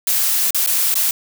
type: noise with dropouts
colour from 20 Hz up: blue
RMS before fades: -17 dBFS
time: 0.07-1.11 s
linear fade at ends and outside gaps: 2 ms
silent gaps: 0.507-0.546 / 0.663-0.672 / 0.942-0.954 s
effects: none